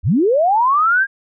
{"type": "linear sweep", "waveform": "sine", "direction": "up", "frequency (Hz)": [56.1, 1638], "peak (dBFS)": -11, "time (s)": [0.03, 1.07], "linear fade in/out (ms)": 50, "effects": []}